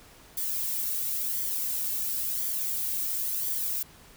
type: noise with flanger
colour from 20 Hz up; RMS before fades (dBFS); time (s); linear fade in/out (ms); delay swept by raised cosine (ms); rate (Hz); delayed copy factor
violet; -30; 0.37-3.83; 5; 0.74 to 2.04; 0.96; -0.6
effects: pink hiss -53 dBFS RMS until 4.16 s